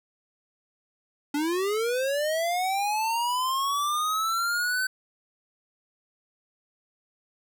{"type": "linear sweep", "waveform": "square", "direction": "up", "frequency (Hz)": [283.2, 1533], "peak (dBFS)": -25, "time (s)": [1.34, 4.87], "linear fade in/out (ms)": 5, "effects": []}